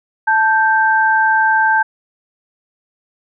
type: tone pair together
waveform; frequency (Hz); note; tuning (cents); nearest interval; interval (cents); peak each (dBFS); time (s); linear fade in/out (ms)
sine; 880 / 1568; A5 / G6; 0 / 0; minor seventh; 1000; -13; 0.27-1.83; 10
effects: none